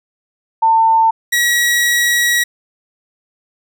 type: tone pair in turn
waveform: sine / sawtooth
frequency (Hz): 898 / 1916.6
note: A5 / A#6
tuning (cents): +35 / +48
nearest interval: octave + minor second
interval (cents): 1313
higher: second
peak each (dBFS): -8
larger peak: neither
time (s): 0.62-1.11 / 1.32-2.44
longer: second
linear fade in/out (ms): 10
effects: none